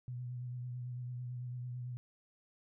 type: tone with vibrato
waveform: sine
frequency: 123.7 Hz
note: B2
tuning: 3 cents sharp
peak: -39 dBFS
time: 0.08-1.97 s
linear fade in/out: 0 ms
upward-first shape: triangle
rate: 9 Hz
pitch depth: 34 cents each way
effects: none